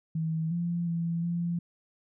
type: tone with pitch steps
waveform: sine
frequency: 160.7 / 171.9 / 168.1 / 171.6 Hz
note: E3 / F3 / E3 / F3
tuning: -44 / -27 / +34 / -30 cents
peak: -27 dBFS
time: 0.15-1.59 s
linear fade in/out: 5 ms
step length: 360 ms
effects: none